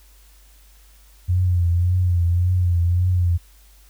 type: tone with vibrato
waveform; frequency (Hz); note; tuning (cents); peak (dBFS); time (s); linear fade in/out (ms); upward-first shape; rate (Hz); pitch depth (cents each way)
sine; 88.5; F2; +23; -15; 1.28-3.38; 20; triangle; 1.8; 66
effects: added 50 Hz sine -48 dBFS peak until 3.89 s + white hiss -55 dBFS RMS until 3.89 s